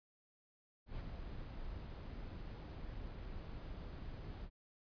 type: noise with ADSR envelope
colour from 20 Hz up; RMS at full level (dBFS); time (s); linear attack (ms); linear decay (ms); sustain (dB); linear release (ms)
brown; -43; 0.86-4.5; 120; 46; -4; 63
effects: resampled to 11025 Hz